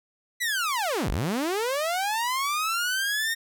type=linear two-way sweep; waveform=sawtooth; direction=down then up; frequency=2015 to 32.12 to 1853 Hz; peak=-21 dBFS; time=0.4-3.35 s; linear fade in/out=20 ms; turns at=1.1 s; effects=none